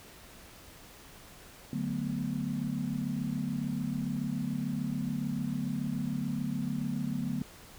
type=chord; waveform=sine; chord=B minor seventh; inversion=first; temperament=equal; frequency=146.83 / 185 / 220 / 246.9 Hz; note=D3 / F#3 / A3 / B3; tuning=0 / 0 / 0 / 0 cents; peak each=-36 / -37 / -36 / -35 dBFS; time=1.73-7.42 s; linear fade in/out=2 ms; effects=pink hiss -52 dBFS RMS until 7.78 s